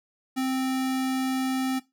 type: tone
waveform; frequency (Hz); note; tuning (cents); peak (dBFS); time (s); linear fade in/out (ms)
square; 261.6; C4; 0; -25; 0.36-1.8; 20
effects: noise-tail reverb RT60 0.2 s tail -17 dB re dry